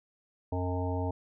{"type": "harmonic tone", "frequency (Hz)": 90.5, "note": "F#2", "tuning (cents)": -38, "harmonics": [1, 3, 5, 7, 9, 10], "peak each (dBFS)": [-31, -36, -38, -39, -41, -41], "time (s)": [0.52, 1.11], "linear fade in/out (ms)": 5, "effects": []}